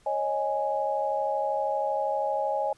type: chord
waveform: sine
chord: C# suspended second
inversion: none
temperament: equal with one note detuned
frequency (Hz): 549.6 / 622.3 / 830.6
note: C#5 / D#5 / G#5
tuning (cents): -15 / 0 / 0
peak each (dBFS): -30 / -30 / -28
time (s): 0.06-2.73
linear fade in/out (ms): 5
effects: pink hiss -61 dBFS RMS until 2.77 s + resampled to 24000 Hz